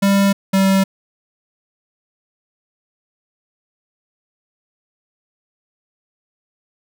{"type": "tone pair in turn", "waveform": "square", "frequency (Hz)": [197.9, 193.16], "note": ["G3", "G3"], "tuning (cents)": [17, -25], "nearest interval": "unison", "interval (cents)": 42, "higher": "first", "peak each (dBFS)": -12, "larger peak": "neither", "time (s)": [[0.02, 0.33], [0.53, 0.84]], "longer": "neither", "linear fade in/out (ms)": 10, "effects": []}